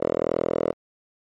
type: tone with band-pass filter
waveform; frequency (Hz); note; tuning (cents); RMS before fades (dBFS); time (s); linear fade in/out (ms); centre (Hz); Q
5% pulse; 41.2; E1; 0; -24; 0-0.73; 10; 560; 2.8
effects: MP3 48 kbps